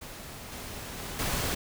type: noise with level steps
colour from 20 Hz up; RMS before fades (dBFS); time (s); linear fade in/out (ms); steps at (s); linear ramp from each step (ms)
pink; -43 / -40 / -38 / -30; 0.01-1.55; 10; 0.52 / 0.98 / 1.19; 2
effects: none